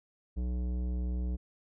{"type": "tone with tanh clipping", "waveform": "sine", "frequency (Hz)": 61.3, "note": "B1", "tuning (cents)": -12, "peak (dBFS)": -32, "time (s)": [0.36, 1.37], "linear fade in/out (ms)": 20, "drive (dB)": 14, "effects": []}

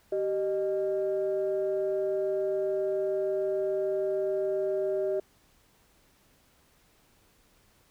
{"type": "tone pair together", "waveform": "sine", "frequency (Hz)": [386.3, 614.2], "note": ["G4", "D#5"], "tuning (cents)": [-25, -23], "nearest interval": "minor sixth", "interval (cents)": 802, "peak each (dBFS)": [-27, -29], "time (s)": [0.12, 5.2], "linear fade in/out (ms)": 5, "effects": ["tanh soft clip ceiling -20 dBFS", "pink hiss -64 dBFS RMS until 7.9 s"]}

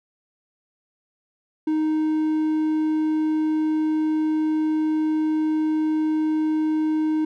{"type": "tone", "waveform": "triangle", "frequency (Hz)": 311.1, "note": "D#4", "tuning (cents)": 0, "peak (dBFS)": -17, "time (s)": [1.67, 7.25], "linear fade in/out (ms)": 5, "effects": []}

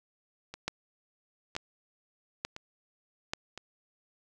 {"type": "two click trains", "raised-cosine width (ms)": 0.2, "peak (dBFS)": [-14, -24], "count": [4, 4], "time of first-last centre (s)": [[0.68, 3.335], [0.54, 3.576]], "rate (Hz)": [1.13, 0.988], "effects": []}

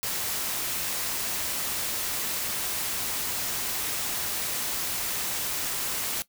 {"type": "noise", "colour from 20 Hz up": "white", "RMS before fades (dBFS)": -30, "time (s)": [0.03, 6.22], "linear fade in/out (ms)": 0, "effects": ["noise-tail reverb RT60 0.1 s tail -17 dB re dry"]}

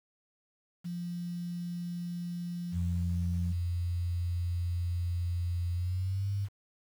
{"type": "tone", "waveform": "sine", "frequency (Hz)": 174.3, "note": "F3", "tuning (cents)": -3, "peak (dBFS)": -34, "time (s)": [0.84, 3.53], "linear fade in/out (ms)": 20}
{"type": "tone with pitch glide", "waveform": "sine", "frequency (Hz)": [87.31, 99.72], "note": ["F2", "G2"], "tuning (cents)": [0, 30], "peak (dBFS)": -29, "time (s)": [2.72, 6.49], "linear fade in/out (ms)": 50, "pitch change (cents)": 230, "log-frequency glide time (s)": [5.74, 6.3]}
{"effects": ["9-bit"]}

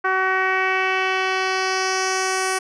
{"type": "tone with low-pass filter sweep", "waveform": "10% pulse", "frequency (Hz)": 377.2, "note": "F#4", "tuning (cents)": 33, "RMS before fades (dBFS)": -21, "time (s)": [0.04, 2.59], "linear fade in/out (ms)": 10, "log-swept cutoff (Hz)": [1500, 9000], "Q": 2.1, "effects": []}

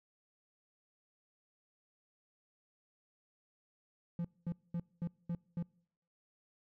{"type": "tone bursts", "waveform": "triangle", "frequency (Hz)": 171.5, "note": "F3", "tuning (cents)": -31, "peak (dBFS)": -32, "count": 6, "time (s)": [4.19, 5.626], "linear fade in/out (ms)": 2, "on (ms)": 56, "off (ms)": 220, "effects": ["noise-tail reverb RT60 0.7 s tail -26 dB re dry"]}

